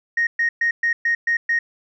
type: tone bursts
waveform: sine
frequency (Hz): 1864.7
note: A#6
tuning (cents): 0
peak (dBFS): -15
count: 7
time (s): 0.17-1.59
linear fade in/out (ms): 5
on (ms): 100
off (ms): 120
effects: tanh soft clip ceiling -12 dBFS

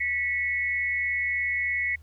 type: tone pair together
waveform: sine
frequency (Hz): 1956.8 / 2200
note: B6 / C#7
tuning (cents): -16 / -14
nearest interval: major second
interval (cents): 202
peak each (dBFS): -27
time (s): 0-1.96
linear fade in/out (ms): 10
effects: added 77 Hz sine -46 dBFS peak until 2.02 s + pink hiss -65 dBFS RMS until 2.02 s

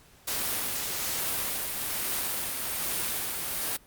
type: noise with tremolo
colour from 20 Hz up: white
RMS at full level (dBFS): -29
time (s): 0.27-3.77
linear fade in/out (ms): 10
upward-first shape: triangle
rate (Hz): 1.2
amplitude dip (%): 35
effects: pink hiss -57 dBFS RMS until 3.86 s + Opus 48 kbps

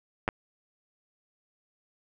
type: clicks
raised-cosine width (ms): 0.5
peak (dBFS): -12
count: 2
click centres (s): 0.279 / 0.288
effects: none

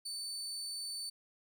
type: tone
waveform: 30% pulse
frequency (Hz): 4521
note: C#8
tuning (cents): +33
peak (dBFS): -36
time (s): 0.05-1.1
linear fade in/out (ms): 10
effects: none

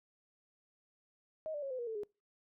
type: tone with pitch steps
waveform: sine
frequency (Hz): 629 / 586.9 / 547.6 / 510.9 / 476.7 / 444.8 / 415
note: D#5 / D5 / C#5 / C5 / A#4 / A4 / G#4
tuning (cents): +19 / -1 / -21 / -41 / +39 / +19 / -1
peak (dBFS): -37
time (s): 1.46-2.034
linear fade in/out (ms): 0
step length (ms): 82
effects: noise-tail reverb RT60 0.3 s tail -26 dB re dry

